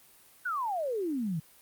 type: exponential sweep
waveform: sine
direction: down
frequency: 1537 to 150 Hz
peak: -29 dBFS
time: 0.45-1.4 s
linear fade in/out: 10 ms
effects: white hiss -58 dBFS RMS until 1.61 s + Opus 32 kbps